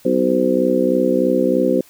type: harmonic tone with a mistuned harmonic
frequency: 63.2 Hz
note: B1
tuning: 41 cents sharp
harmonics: 3 / 4 / 5 / 6 / 7 / 8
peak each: -23 / -19 / -21 / -20 / -28 / -18 dBFS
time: 0.05-1.81 s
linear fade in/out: 5 ms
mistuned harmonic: 8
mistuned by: +27 cents
effects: white hiss -49 dBFS RMS until 1.89 s